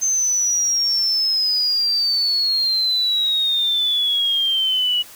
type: exponential sweep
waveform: sine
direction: down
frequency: 6290 to 2915 Hz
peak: -16 dBFS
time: 0.01-5.03 s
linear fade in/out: 20 ms
effects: white hiss -42 dBFS RMS until 5.15 s